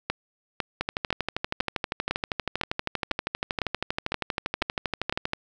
two click trains, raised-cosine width 0.3 ms, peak -9 / -10 dBFS, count 11 / 58, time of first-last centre 0.1-5.125 / 0.81-5.334 s, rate 1.99 / 12.6 Hz, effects none

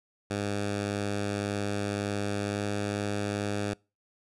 10% pulse tone with pitch glide, 101.8 to 102.45 Hz, G#2 to G#2, -34 to -23 cents, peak -21 dBFS, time 0.3-3.74 s, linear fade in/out 10 ms, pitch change +11 cents, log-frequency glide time 2.44-2.6 s, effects noise-tail reverb RT60 0.3 s tail -26 dB re dry + resampled to 24000 Hz

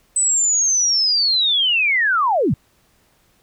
sine linear sweep, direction down, 8100 to 90.6 Hz, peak -14 dBFS, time 0.16-2.54 s, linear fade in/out 5 ms, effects pink hiss -59 dBFS RMS until 3.42 s

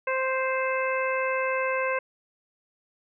harmonic tone, 523.3 Hz, C5, in tune, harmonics 1 / 2 / 3 / 4 / 5, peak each -27 / -30 / -32 / -33 / -34 dBFS, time 0.07-1.99 s, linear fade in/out 5 ms, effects none

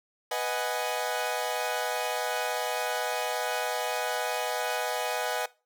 sawtooth chord, G# minor seventh, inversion first, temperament equal, 493.9 / 622.3 / 740 / 830.6 Hz, B4 / D#5 / F#5 / G#5, 0 / 0 / 0 / 0 cents, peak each -30 dBFS, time 0.31-5.46 s, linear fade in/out 5 ms, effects noise-tail reverb RT60 0.3 s tail -20 dB re dry

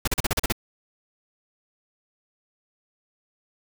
pink noise bursts, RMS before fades -22 dBFS, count 8, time 0.05-0.524 s, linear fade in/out 5 ms, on 26 ms, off 38 ms, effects none

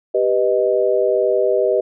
sine chord, G augmented, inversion none, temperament equal, 392 / 493.9 / 622.3 Hz, G4 / B4 / D#5, 0 / 0 / 0 cents, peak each -18 dBFS, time 0.14-1.81 s, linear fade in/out 10 ms, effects none

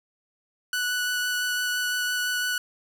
sawtooth tone with vibrato, 1480 Hz, F#6, in tune, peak -21 dBFS, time 0.73-2.58 s, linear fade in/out 2 ms, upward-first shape sine, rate 5.9 Hz, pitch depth 9 cents each way, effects none

